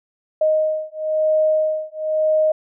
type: beating tone pair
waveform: sine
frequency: 622 / 623 Hz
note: D#5 / D#5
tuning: -1 / +2 cents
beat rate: 1 Hz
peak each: -19 dBFS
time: 0.41-2.52 s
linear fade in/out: 5 ms
effects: none